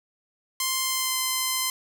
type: tone with pitch glide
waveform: 5% pulse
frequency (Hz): 1046.5 to 1034.5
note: C6 to C6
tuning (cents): 0 to -20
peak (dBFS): -12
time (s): 0.6-1.7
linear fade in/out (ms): 2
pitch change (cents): -20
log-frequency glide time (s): 0.84-1.16
effects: none